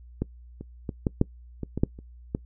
clicks, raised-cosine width 3 ms, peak -13 / -24 / -17 / -10 / -6 / -18 / -16 / -7 / -30 / -13 dBFS, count 10, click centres 0.22 / 0.61 / 0.892 / 1.068 / 1.214 / 1.633 / 1.776 / 1.835 / 1.989 / 2.349 s, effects noise-tail reverb RT60 0.1 s tail -22 dB re dry + added 60 Hz sine -45 dBFS peak until 2.45 s

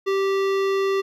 sine tone with hard clipping, 390 Hz, G4, 9 cents flat, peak -21 dBFS, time 0.06-1.02 s, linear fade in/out 20 ms, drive 17 dB, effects none

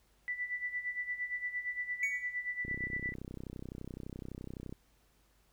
sine tone with tremolo, 1975.5 Hz, B6, in tune, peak -32 dBFS, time 0.28-3.14 s, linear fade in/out 0 ms, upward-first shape sine, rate 8.7 Hz, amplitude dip 75%
triangle tone with exponential decay, 2249 Hz, C#7, 24 cents sharp, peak -26 dBFS, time 2.03-2.38 s, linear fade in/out 2 ms, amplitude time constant 76 ms
click train, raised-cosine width 3 ms, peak -30 dBFS, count 67, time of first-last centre 2.65-4.725 s, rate 31.8 Hz
effects added 50 Hz sine -70 dBFS peak until 5.52 s + pink hiss -71 dBFS RMS until 5.52 s

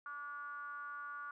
triangle ring-modulated tone, 141.4 Hz, C#3, 35 cents sharp, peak -38 dBFS, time 0.06-1.31 s, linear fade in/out 2 ms, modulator 1300 Hz, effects none

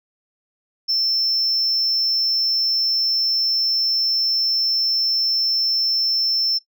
sine tone, 5340 Hz, E8, 22 cents sharp, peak -14 dBFS, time 0.88-6.59 s, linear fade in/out 20 ms, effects noise-tail reverb RT60 0.1 s tail -20 dB re dry + tanh soft clip ceiling -15 dBFS

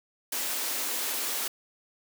white high-pass noise, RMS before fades -31 dBFS, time 0.32-1.48 s, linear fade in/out 5 ms, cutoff 230 Hz, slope 48 dB/octave, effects none

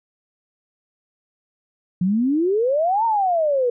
sine exponential two-way sweep, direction up then down, 173 to 934 to 472.6 Hz, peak -16 dBFS, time 2.01-3.7 s, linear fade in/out 5 ms, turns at 3.05 s, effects none

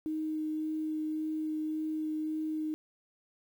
sine tone with vibrato, 311.1 Hz, D#4, in tune, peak -31 dBFS, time 0.06-2.74 s, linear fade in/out 0 ms, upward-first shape sine, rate 1.8 Hz, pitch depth 9 cents each way, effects 10-bit

